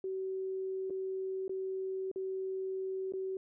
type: tone with dropouts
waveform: sine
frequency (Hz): 380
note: F#4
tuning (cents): +46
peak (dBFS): -34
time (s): 0.04-3.37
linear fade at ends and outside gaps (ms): 2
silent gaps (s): 0.899-0.905 / 1.48-1.494 / 2.115-2.159 / 3.123-3.136
effects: none